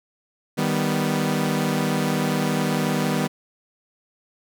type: chord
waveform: sawtooth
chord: Eb augmented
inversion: none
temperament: equal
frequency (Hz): 155.56 / 196 / 246.9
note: Eb3 / G3 / B3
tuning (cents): 0 / 0 / 0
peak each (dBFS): -21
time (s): 0.57-3.28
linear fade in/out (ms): 20
effects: none